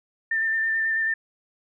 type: tone with vibrato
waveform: sine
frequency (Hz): 1792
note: A6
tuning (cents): +31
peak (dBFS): -21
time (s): 0.31-1.14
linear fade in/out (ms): 5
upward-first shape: square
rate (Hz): 9.2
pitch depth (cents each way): 14
effects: none